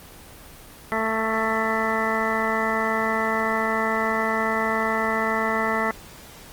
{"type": "harmonic tone", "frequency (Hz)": 221.6, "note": "A3", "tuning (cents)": 13, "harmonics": [1, 2, 3, 4, 5, 6, 8, 9], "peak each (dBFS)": [-29, -29, -29, -29, -29, -29, -29, -29], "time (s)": [0.92, 5.91], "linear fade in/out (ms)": 0, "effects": ["pink hiss -44 dBFS RMS until 6.52 s", "Opus 24 kbps"]}